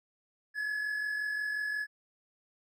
triangle tone pair together, 1658.4 / 1704 Hz, G#6 / G#6, -3 / +44 cents, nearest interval unison, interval 47 cents, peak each -40 / -30 dBFS, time 0.54-1.87 s, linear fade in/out 50 ms, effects none

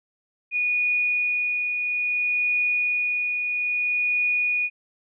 sine tone with tremolo, 2459 Hz, D#7, 21 cents flat, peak -19 dBFS, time 0.51-4.7 s, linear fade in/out 50 ms, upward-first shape triangle, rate 0.6 Hz, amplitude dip 40%, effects none

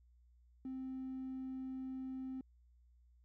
triangle tone, 261.6 Hz, C4, in tune, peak -38 dBFS, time 0.65-2.41 s, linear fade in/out 2 ms, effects tanh soft clip ceiling -37 dBFS + added 60 Hz sine -64 dBFS peak until 3.24 s

